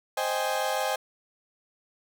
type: chord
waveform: 35% pulse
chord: Ab major seventh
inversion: first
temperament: equal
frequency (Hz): 523.3 / 622.3 / 784 / 830.6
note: C5 / Eb5 / G5 / Ab5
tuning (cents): 0 / 0 / 0 / 0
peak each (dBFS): -30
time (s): 0.17-0.96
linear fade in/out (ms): 5
effects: none